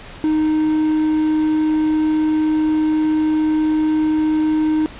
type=tone with quantisation; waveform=triangle; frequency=310 Hz; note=D#4; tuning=6 cents flat; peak=-12 dBFS; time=0.24-4.86 s; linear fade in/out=0 ms; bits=6; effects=pink hiss -37 dBFS RMS until 4.99 s + resampled to 8000 Hz